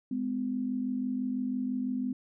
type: tone pair together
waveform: sine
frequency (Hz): 208.1 / 254.1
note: G#3 / B3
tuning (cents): +4 / +49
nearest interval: minor third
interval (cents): 345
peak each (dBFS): -35 / -30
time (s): 0.11-2.13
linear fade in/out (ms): 5
effects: none